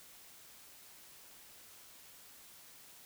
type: silence
effects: white hiss -57 dBFS RMS until 3.05 s